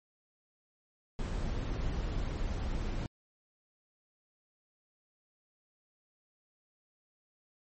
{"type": "noise", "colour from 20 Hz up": "brown", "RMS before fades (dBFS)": -34, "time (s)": [1.19, 3.06], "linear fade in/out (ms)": 0, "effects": ["MP3 32 kbps"]}